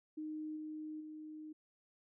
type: tone with level steps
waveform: sine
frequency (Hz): 308.7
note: D#4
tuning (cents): -14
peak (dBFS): -40 / -42 / -46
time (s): 0.17-1.53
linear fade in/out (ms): 10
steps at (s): 0.56 / 1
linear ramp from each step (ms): 10
effects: none